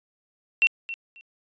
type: tone with echo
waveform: sine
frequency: 2717 Hz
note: F7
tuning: 48 cents flat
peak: -15 dBFS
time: 0.62-0.67 s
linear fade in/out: 0 ms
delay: 270 ms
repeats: 2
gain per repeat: -15 dB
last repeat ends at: 1.21 s
effects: resampled to 16000 Hz